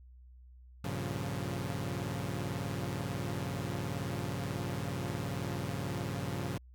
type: chord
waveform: sawtooth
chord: G half-diminished seventh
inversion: none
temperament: equal with one note detuned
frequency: 98 / 116.54 / 138.59 / 175.93 Hz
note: G2 / Bb2 / Db3 / F3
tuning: 0 / 0 / 0 / +13 cents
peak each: -36 / -37 / -35 / -37 dBFS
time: 0.84-6.58 s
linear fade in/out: 5 ms
effects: added 62 Hz sine -52 dBFS peak until 6.74 s